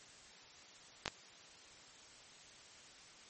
clicks, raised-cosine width 0.2 ms, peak -18 dBFS, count 2, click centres 1.059 / 1.079 s, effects white hiss -58 dBFS RMS until 3.29 s + MP3 32 kbps

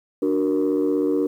sine chord, D augmented, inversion none, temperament equal, 293.7 / 370 / 466.2 Hz, D4 / F#4 / A#4, 0 / 0 / 0 cents, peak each -20 / -22 / -22 dBFS, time 0.22-1.27 s, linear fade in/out 5 ms, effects tanh soft clip ceiling -13 dBFS + 9-bit

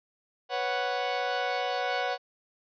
sawtooth chord, B suspended second, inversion none, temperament equal, 493.9 / 554.4 / 740 Hz, B4 / C#5 / F#5, 0 / 0 / 0 cents, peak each -30 / -30 / -26 dBFS, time 0.49-2.18 s, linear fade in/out 50 ms, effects resampled to 11025 Hz

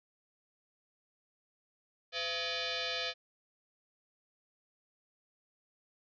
sine tone with frequency modulation, 508 Hz, B4, 49 cents sharp, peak -33 dBFS, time 2.12-3.14 s, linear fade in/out 50 ms, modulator 593 Hz, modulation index 7.1, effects none

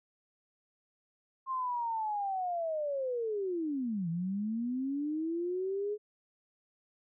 sine linear two-way sweep, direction down then up, 1067 to 162.4 to 423.9 Hz, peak -31 dBFS, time 1.46-5.98 s, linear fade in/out 50 ms, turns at 4.09 s, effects none

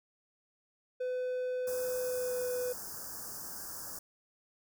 triangle tone with pitch glide, 504 to 497.9 Hz, B4 to B4, +35 to +14 cents, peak -30 dBFS, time 1-2.73 s, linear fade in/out 10 ms, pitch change -21 cents, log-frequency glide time 1.99-2.42 s
white band-stop noise, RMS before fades -43 dBFS, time 1.67-3.99 s, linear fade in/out 5 ms, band 1700 to 4800 Hz, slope 96 dB/octave
effects none

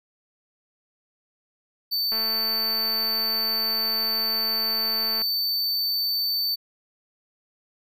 square tone, 4547 Hz, C#8, 43 cents sharp, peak -23 dBFS, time 1.91-6.56 s, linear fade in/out 20 ms
click train, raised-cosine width 0.5 ms, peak -22 dBFS, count 689, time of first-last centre 2.12-5.219 s, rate 222 Hz
effects none

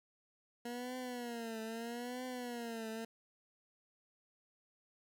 20% pulse tone with vibrato, 237.4 Hz, A#3, 32 cents sharp, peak -36 dBFS, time 0.65-3.05 s, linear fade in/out 5 ms, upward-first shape triangle, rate 0.78 Hz, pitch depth 130 cents each way, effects none

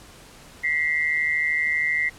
sine tone pair together, 1940.2 / 2093 Hz, B6 / C7, -31 / 0 cents, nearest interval minor second, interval 131 cents, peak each -23 dBFS, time 0.63-2.1 s, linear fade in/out 20 ms, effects pink hiss -47 dBFS RMS until 2.18 s + low-pass 11000 Hz 12 dB/octave

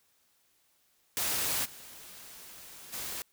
white noise with level steps, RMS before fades -31 / -49 / -38 dBFS, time 1.17-3.22 s, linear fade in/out 0 ms, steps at 1.64 / 2.92 s, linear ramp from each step 20 ms, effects white hiss -70 dBFS RMS until 3.32 s

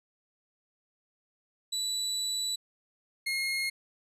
30% pulse tone pair in turn, 3951 / 2149 Hz, B7 / C7, 0 / +46 cents, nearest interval major seventh, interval 1054 cents, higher first, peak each -27 / -26 dBFS, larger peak second, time 1.72-2.56 / 3.26-3.7 s, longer first, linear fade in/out 10 ms, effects resampled to 32000 Hz

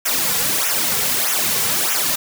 white noise with flanger, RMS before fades -19 dBFS, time 0.05-2.16 s, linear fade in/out 10 ms, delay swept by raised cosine 0.22 to 3.32 ms, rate 1.6 Hz, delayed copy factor -0.8, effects none

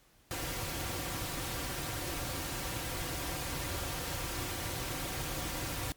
pink noise with comb filter, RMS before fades -37 dBFS, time 0.31-5.92 s, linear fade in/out 0 ms, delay 4.7 ms, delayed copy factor -0.55, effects pink hiss -65 dBFS RMS until 5.96 s + MP3 96 kbps

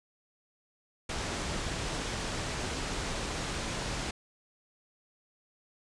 pink low-pass noise, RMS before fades -35 dBFS, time 1.09-4.11 s, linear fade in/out 5 ms, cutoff 8300 Hz, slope 24 dB/octave, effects resampled to 24000 Hz

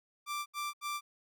sawtooth tone bursts, 1177 Hz, D6, 3 cents sharp, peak -31 dBFS, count 3, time 0.26-1.01 s, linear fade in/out 50 ms, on 200 ms, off 75 ms, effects none

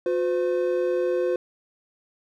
triangle tone pair together, 359.5 / 510 Hz, F#4 / C5, -50 / -44 cents, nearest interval tritone, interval 606 cents, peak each -22 dBFS, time 0.06-1.36 s, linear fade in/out 2 ms, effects none

